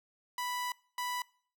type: tone bursts at uneven times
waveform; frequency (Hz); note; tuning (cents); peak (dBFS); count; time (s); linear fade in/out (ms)
sawtooth; 987.8; B5; 0; -30; 2; 0.38-0.72 / 0.98-1.22; 2
effects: noise-tail reverb RT60 0.5 s tail -23 dB re dry